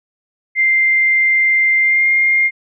sine tone with pitch glide, 2093 to 2119 Hz, C7 to C7, 0 to +21 cents, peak -10 dBFS, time 0.55-2.51 s, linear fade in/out 50 ms, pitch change +21 cents, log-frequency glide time 1.79-2.07 s, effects none

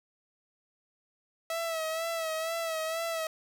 sawtooth tone with vibrato, 651 Hz, E5, 22 cents flat, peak -27 dBFS, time 1.5-3.27 s, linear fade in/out 2 ms, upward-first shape sine, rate 2.1 Hz, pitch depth 46 cents each way, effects none

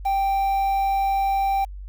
triangle tone with quantisation, 784 Hz, G5, in tune, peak -17 dBFS, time 0.05-1.65 s, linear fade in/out 10 ms, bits 7, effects added 48 Hz sine -33 dBFS peak until 1.88 s

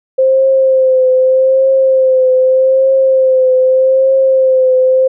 sine tone with vibrato, 523.3 Hz, C5, in tune, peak -6 dBFS, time 0.18-5.08 s, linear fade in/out 10 ms, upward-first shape triangle, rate 0.82 Hz, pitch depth 36 cents each way, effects none

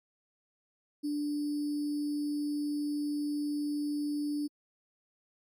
sine tone with sample-and-hold, 293.7 Hz, D4, in tune, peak -30 dBFS, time 1.03-4.48 s, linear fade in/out 20 ms, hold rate 4900 Hz, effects AAC 64 kbps

